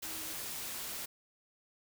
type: tone in noise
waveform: sine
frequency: 317.2 Hz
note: D#4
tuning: 33 cents sharp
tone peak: -52 dBFS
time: 0.04-0.34 s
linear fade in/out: 10 ms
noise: white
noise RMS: -41 dBFS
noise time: 0.02-1.06 s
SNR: -14 dB
effects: none